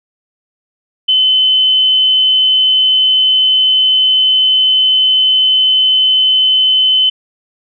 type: tone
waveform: sine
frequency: 3044 Hz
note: F#7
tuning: 48 cents sharp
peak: -7 dBFS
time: 1.08-7.1 s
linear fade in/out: 10 ms
effects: none